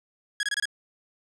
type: tone bursts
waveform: sawtooth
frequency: 1661.2 Hz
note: G#6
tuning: in tune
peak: -21 dBFS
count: 5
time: 0.4-0.655 s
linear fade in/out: 2 ms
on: 31 ms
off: 25 ms
effects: resampled to 22050 Hz